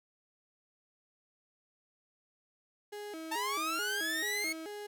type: tone with vibrato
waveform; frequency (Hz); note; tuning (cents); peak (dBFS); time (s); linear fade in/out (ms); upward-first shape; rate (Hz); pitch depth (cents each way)
35% pulse; 365; F#4; -24; -39; 2.92-4.87; 10; square; 2.3; 220
type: linear sweep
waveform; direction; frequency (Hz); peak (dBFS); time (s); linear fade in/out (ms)
sawtooth; up; 880 to 2206; -29; 3.31-4.53; 10
effects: none